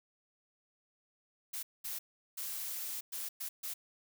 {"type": "noise bursts at uneven times", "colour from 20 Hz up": "blue", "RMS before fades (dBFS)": -40, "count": 6, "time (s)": [[1.53, 1.63], [1.84, 1.99], [2.37, 3.01], [3.12, 3.29], [3.4, 3.49], [3.63, 3.74]], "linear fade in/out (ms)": 10, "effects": []}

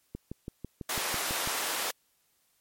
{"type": "click train", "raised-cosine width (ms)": 3, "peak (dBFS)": -24, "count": 9, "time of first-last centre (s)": [0.15, 1.475], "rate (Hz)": 6.04}
{"type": "high-pass noise", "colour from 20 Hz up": "pink", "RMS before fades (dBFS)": -32, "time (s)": [0.89, 1.91], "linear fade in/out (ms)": 5, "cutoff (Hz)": 600, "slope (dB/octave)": 12}
{"effects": ["white hiss -71 dBFS RMS until 2.6 s", "MP3 64 kbps"]}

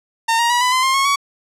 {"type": "tone with pitch steps", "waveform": "sawtooth", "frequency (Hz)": [912, 939.8, 968.5, 998, 1028.4, 1059.8, 1092.1, 1125.4], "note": ["A#5", "A#5", "B5", "B5", "C6", "C6", "C#6", "C#6"], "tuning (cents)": [-38, 14, -34, 18, -30, 22, -26, 26], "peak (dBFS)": -10, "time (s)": [0.28, 1.16], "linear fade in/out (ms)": 10, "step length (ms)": 110, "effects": ["low-pass 10000 Hz 12 dB/octave"]}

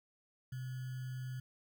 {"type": "tone with sample-and-hold", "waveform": "sine", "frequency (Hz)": 127.9, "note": "C3", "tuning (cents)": -39, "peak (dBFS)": -39, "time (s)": [0.52, 1.4], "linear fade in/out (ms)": 5, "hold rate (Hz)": 1575, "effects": []}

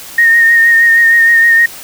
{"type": "tone with vibrato", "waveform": "sine", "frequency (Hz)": 1847, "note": "A#6", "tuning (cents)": -16, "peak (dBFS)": -4, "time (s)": [0.18, 1.66], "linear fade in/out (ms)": 5, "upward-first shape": "sine", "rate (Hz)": 6.4, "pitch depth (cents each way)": 26, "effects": ["white hiss -30 dBFS RMS until 1.83 s"]}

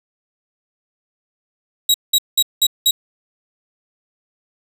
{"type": "tone bursts", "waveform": "sawtooth", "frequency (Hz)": 3836, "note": "A#7", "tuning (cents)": 49, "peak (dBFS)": -8, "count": 5, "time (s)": [1.89, 2.91], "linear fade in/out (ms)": 5, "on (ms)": 52, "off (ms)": 190, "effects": []}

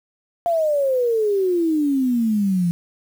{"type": "exponential sweep", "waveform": "sine", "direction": "down", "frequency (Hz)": [698.5, 168.9], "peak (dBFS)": -16, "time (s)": [0.46, 2.71], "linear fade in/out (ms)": 0, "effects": ["7-bit"]}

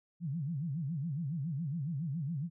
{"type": "tone with vibrato", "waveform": "sine", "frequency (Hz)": 152.2, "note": "D#3", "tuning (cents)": -38, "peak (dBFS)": -33, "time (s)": [0.2, 2.5], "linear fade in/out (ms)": 50, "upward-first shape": "sine", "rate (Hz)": 7.2, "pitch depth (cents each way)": 250, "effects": []}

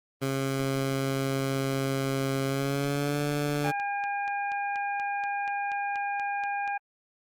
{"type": "tone with pitch glide", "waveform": "15% pulse", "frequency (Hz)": [135.4, 145.96], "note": ["C#3", "D3"], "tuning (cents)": [-40, -10], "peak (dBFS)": -20, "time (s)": [0.21, 3.72], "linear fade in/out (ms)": 20, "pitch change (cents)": 130, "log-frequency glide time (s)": [2.45, 3.2]}
{"type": "click train", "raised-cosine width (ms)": 0.2, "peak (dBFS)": -26, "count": 17, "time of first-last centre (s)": [2.84, 6.677], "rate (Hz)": 4.17}
{"type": "harmonic tone", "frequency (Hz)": 808, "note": "G#5", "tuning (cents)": -48, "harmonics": [1, 2, 3], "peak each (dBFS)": [-29, -35, -38], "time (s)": [3.64, 6.78], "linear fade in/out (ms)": 10}
{"effects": ["Opus 24 kbps"]}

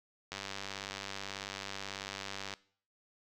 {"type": "click train", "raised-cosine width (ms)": 0.2, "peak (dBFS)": -22, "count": 219, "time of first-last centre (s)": [0.32, 2.538], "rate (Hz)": 98.3, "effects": ["noise-tail reverb RT60 0.5 s tail -20 dB re dry"]}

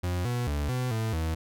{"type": "tone with pitch steps", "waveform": "40% pulse", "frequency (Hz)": [89.1, 121.8, 72.8, 126.3, 111.2, 80.5], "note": ["F2", "B2", "D2", "B2", "A2", "E2"], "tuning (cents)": [35, -24, -15, 39, 19, -41], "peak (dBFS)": -26, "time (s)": [0.03, 1.35], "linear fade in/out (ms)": 10, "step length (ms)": 220, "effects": []}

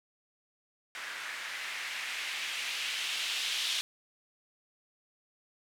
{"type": "noise with low-pass filter sweep", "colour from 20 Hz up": "violet", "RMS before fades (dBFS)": -36, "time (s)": [0.95, 3.81], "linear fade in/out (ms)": 0, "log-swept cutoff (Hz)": [1700, 3400], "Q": 1.9, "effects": []}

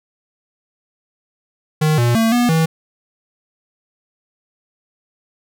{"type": "tone with pitch steps", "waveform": "square", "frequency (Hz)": [154.6, 119.6, 224.9, 242.3, 161.6], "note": ["D#3", "A#2", "A3", "B3", "E3"], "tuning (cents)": [-11, 45, 38, -33, -34], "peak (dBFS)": -13, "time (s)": [1.81, 2.66], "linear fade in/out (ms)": 10, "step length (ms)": 170, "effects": []}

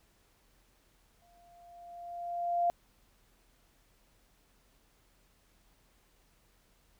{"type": "tone with exponential growth", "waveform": "sine", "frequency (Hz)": 695, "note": "F5", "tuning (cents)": -9, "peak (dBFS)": -24, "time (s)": [1.22, 2.7], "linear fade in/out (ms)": 0, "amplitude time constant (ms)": 320, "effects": ["added 41 Hz sine -69 dBFS peak until 6.99 s", "pink hiss -69 dBFS RMS until 6.99 s"]}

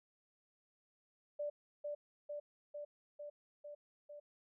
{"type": "tone with echo", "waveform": "sine", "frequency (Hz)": 587.3, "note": "D5", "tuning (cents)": 0, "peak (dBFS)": -37, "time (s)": [1.39, 1.5], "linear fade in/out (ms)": 10, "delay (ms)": 450, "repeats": 6, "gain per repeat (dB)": -2, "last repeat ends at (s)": 4.2, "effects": []}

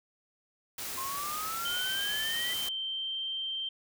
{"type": "noise", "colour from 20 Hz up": "white", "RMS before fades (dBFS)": -38, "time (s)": [0.78, 2.69], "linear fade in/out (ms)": 5}
{"type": "exponential sweep", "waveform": "sine", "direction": "up", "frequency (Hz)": [1046.5, 1996], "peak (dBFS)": -35, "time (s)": [0.97, 2.54], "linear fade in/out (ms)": 10}
{"type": "tone with pitch glide", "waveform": "sine", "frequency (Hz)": [3103, 3139], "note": ["G7", "G7"], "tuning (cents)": [-18, 2], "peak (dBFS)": -32, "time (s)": [1.65, 3.69], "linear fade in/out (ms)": 5, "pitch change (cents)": 20, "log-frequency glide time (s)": [2.25, 3.19]}
{"effects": []}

